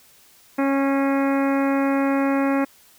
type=harmonic tone with a mistuned harmonic; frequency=274.8 Hz; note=C#4; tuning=15 cents flat; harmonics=1 / 2 / 3 / 4 / 5 / 6 / 7 / 8 / 9; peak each=-19 / -25 / -29 / -31 / -33 / -35 / -36 / -37 / -38 dBFS; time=0.58-2.65 s; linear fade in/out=10 ms; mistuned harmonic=8; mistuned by=-29 cents; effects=white hiss -53 dBFS RMS until 2.98 s